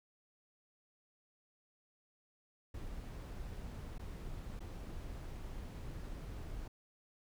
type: noise with dropouts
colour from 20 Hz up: brown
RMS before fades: -45 dBFS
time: 2.74-6.68 s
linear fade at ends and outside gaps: 5 ms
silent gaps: 3.982-3.993 / 4.594-4.604 s
effects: none